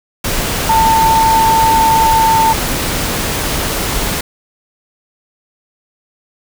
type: tone in noise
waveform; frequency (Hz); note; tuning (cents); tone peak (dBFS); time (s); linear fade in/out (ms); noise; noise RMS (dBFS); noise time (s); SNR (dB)
sine; 895; A5; +29; -8; 0.69-2.53; 5; pink; -17; 0.24-4.21; +6
effects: none